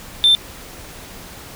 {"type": "tone", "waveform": "sine", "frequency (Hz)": 3564, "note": "A7", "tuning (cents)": 22, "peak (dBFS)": -7, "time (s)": [0.24, 0.35], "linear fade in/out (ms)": 0, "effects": ["tanh soft clip ceiling -7 dBFS", "pink hiss -37 dBFS RMS until 1.55 s"]}